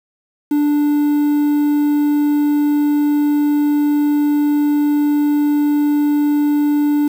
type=tone with quantisation; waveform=triangle; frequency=293.7 Hz; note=D4; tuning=in tune; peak=-10 dBFS; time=0.51-7.08 s; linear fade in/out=5 ms; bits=6; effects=none